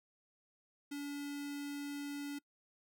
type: tone with notch filter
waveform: square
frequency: 286.3 Hz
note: D4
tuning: 44 cents flat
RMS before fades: -42 dBFS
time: 0.91-2.39 s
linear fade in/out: 10 ms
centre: 720 Hz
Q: 0.93
effects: noise-tail reverb RT60 0.1 s tail -24 dB re dry